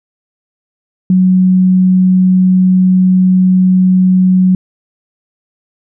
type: tone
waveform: sine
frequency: 185 Hz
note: F#3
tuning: in tune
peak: -5 dBFS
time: 1.1-4.55 s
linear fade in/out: 2 ms
effects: none